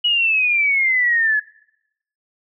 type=exponential sweep; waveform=sine; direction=down; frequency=2931 to 1692 Hz; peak=-14 dBFS; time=0.04-1.4 s; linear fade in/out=10 ms; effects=noise-tail reverb RT60 0.8 s tail -22 dB re dry